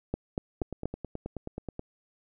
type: two click trains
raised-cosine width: 2 ms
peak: -22 / -16 dBFS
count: 12 / 4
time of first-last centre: 0.62-1.794 / 0.14-0.856 s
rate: 9.37 / 4.19 Hz
effects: none